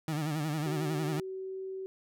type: tone with vibrato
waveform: 30% pulse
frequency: 153 Hz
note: D#3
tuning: 29 cents flat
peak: -28 dBFS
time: 0.08-1.2 s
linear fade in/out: 2 ms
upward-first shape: sine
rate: 11 Hz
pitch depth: 90 cents each way
type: tone with pitch glide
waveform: sine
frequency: 375.4 to 380.9 Hz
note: F#4 to G4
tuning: +25 to -50 cents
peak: -36 dBFS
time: 0.66-1.86 s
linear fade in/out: 0 ms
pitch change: +25 cents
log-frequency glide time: 0.79-1.62 s
effects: none